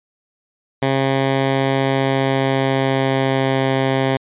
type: tone with pitch glide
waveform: 10% pulse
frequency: 135.1 to 133.55 Hz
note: C#3 to C3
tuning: -44 to +36 cents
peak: -7 dBFS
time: 0.82-4.17 s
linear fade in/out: 5 ms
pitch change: -20 cents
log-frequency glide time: 1.8-3.68 s
effects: resampled to 8000 Hz